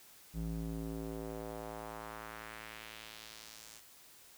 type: tone with band-pass filter sweep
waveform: square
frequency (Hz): 55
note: A1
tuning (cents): 0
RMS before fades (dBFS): -44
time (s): 0.33-3.82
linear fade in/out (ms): 50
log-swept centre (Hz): 150 to 8000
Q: 1.3
effects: white hiss -59 dBFS RMS until 4.37 s